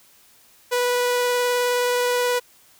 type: tone with vibrato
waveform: sawtooth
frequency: 491 Hz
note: B4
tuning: 10 cents flat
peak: -15 dBFS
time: 0.71-2.4 s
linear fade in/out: 20 ms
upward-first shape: triangle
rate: 19 Hz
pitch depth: 10 cents each way
effects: white hiss -54 dBFS RMS until 2.79 s